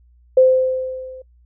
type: tone with level ramp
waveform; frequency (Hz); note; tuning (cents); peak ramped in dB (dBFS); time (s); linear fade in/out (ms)
sine; 517; C5; -21; -6 to -34; 0.37-1.22; 5
effects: noise-tail reverb RT60 0.1 s tail -24 dB re dry + added 60 Hz sine -49 dBFS peak until 1.45 s